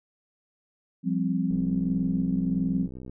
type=chord; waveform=sine; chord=F suspended second; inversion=none; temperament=equal; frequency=174.61 / 196 / 261.6 Hz; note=F3 / G3 / C4; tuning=0 / 0 / 0 cents; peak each=-27 / -28 / -28 dBFS; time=1.03-2.89 s; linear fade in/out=50 ms
type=click train; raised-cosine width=3 ms; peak=-28 dBFS; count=102; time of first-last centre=1.51-3.096 s; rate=63.7 Hz
effects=none